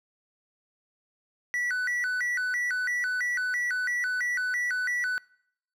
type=tone with vibrato; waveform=triangle; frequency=1708 Hz; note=G#6; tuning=48 cents sharp; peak=-24 dBFS; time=1.54-5.18 s; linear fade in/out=0 ms; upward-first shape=square; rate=3 Hz; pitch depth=230 cents each way; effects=noise-tail reverb RT60 0.7 s tail -24 dB re dry